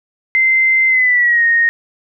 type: tone with pitch glide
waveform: sine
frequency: 2076 to 1860.2 Hz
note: C7 to A#6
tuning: -14 to -4 cents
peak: -9 dBFS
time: 0.35-1.69 s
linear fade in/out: 0 ms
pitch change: -190 cents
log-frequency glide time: 0.88-1.44 s
effects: none